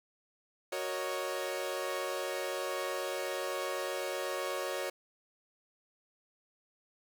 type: chord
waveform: sawtooth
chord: D# minor seventh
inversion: first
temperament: equal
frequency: 370 / 466.2 / 554.4 / 622.3 Hz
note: F#4 / A#4 / C#5 / D#5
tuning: 0 / 0 / 0 / 0 cents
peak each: -36 / -38 / -33 / -38 dBFS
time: 0.72-4.9 s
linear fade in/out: 5 ms
effects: 10-bit